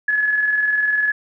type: tone with tremolo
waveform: sine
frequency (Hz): 1700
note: G#6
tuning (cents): +40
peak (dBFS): -14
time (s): 0.08-1.12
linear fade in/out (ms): 5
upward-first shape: square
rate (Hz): 20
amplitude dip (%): 35
effects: none